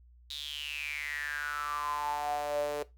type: tone with high-pass filter sweep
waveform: sawtooth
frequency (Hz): 146.9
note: D3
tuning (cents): +1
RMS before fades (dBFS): -35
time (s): 0.3-2.83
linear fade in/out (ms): 5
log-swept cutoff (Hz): 3800 to 480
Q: 9.9
effects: noise-tail reverb RT60 0.2 s tail -17 dB re dry + added 60 Hz sine -55 dBFS peak until 2.97 s